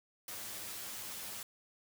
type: noise with comb filter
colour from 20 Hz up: white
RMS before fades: -44 dBFS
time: 0.28-1.43 s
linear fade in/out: 2 ms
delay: 9.5 ms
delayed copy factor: +0.75
effects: none